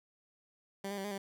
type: tone with pitch steps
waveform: 15% pulse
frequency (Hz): 196.7 / 201.9 / 193.9 / 205.5 / 196.2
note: G3 / G#3 / G3 / G#3 / G3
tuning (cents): +6 / -49 / -19 / -18 / +2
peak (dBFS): -31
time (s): 0.84-1.18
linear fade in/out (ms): 5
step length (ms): 68
effects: none

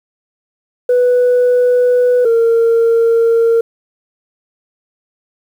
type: tone pair in turn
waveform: sine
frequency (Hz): 493.9 / 460.1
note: B4 / A#4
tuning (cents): 0 / -23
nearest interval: minor second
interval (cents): 123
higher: first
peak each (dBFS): -6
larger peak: neither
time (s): 0.89-2.25 / 2.25-3.61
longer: neither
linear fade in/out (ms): 5
effects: tanh soft clip ceiling -6 dBFS + 7-bit

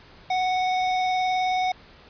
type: tone with vibrato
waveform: square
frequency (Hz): 740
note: F#5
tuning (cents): 0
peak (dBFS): -22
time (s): 0.3-1.72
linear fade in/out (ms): 5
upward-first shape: sine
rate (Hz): 19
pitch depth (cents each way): 10
effects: pink hiss -50 dBFS RMS until 2.09 s + resampled to 11025 Hz

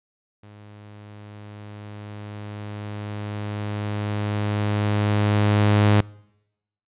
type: tone with level ramp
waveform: sawtooth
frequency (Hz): 104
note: G#2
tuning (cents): +3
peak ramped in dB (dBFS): -40 to -10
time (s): 0.43-6.01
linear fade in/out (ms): 5
effects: noise-tail reverb RT60 0.9 s tail -26 dB re dry + resampled to 8000 Hz

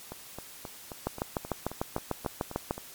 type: two click trains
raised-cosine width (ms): 1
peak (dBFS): -24 / -14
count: 11 / 12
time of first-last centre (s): 0.12-2.78 / 1.07-2.709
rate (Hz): 3.76 / 6.71
effects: white hiss -48 dBFS RMS until 2.94 s + MP3 96 kbps

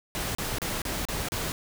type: noise bursts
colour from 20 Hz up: pink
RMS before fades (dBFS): -31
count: 6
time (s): 0.15-1.52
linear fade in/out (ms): 0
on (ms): 200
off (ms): 34
effects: none

